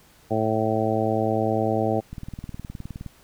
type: harmonic tone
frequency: 110 Hz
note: A2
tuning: in tune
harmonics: 1 / 2 / 3 / 4 / 5 / 6 / 7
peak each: -28 / -28 / -28 / -28 / -28 / -28 / -28 dBFS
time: 0.3-2.01 s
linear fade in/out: 20 ms
type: click train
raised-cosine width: 5 ms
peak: -22 dBFS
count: 19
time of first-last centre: 2.13-3.063 s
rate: 19.3 Hz
effects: pink hiss -55 dBFS RMS until 3.23 s